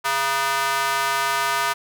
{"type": "tone with high-pass filter", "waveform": "square", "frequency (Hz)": 136.8, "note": "C#3", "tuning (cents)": -23, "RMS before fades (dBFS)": -22, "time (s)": [0.04, 1.74], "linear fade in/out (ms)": 20, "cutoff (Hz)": 1100, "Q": 2, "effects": []}